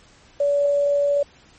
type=tone with quantisation; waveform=sine; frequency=572 Hz; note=D5; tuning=46 cents flat; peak=-16 dBFS; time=0.4-1.23 s; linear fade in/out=5 ms; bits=7; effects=pink hiss -52 dBFS RMS until 1.58 s + MP3 32 kbps